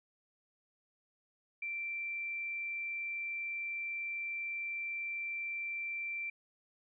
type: tone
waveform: sine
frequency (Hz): 2349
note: D7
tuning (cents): 0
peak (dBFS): -36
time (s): 1.62-6.3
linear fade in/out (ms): 5
effects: none